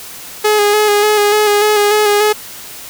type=tone with vibrato; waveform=sawtooth; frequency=418.1 Hz; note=G#4; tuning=12 cents sharp; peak=-5 dBFS; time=0.44-2.33 s; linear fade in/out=10 ms; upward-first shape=square; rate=3.4 Hz; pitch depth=24 cents each way; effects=white hiss -31 dBFS RMS until 2.89 s